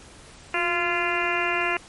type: harmonic tone with a mistuned harmonic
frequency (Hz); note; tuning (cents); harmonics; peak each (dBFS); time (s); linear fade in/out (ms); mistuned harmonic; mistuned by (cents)
345.5; F4; -19; 1 / 2 / 3 / 4 / 5 / 6 / 7 / 8; -30 / -30 / -30 / -30 / -30 / -30 / -30 / -30; 0.54-1.77; 2; 1; +54
effects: pink hiss -47 dBFS RMS until 1.88 s + MP3 48 kbps